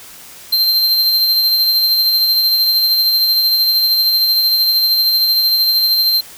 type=tone with tremolo; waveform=square; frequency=4145 Hz; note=C8; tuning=17 cents flat; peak=-10 dBFS; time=0.52-6.21 s; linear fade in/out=10 ms; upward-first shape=sine; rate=13 Hz; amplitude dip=30%; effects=white hiss -37 dBFS RMS until 6.37 s